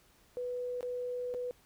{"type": "tone with dropouts", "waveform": "sine", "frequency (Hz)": 493.9, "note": "B4", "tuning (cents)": 0, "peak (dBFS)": -34, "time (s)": [0.37, 1.51], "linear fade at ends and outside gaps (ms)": 0, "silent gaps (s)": [[0.808, 0.829], [1.34, 1.346]], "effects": ["pink hiss -65 dBFS RMS until 1.65 s"]}